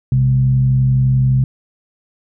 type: tone with frequency modulation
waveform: sine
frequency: 129.9 Hz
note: C3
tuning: 12 cents flat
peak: -10 dBFS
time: 0.12-1.44 s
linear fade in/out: 2 ms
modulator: 71.7 Hz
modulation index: 0.37
effects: none